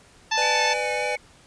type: harmonic tone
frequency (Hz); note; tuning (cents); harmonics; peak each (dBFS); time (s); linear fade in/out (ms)
880; A5; 0; 1 / 2 / 3 / 4 / 5 / 6 / 7; -24 / -27 / -29 / -30 / -31 / -32 / -32; 0.31-0.74; 10
type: chord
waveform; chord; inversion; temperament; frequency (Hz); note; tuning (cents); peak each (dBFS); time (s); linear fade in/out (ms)
square; G# diminished; first; just; 498.4 / 598 / 830.6; B4 / D5 / G#5; +16 / +31 / 0; -30; 0.37-1.16; 10
type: tone with vibrato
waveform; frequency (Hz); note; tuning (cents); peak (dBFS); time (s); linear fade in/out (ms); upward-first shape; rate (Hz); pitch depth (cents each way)
sine; 2240; C#7; +18; -29; 0.42-1.17; 2; triangle; 3.5; 49
effects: pink hiss -53 dBFS RMS until 1.46 s + resampled to 22050 Hz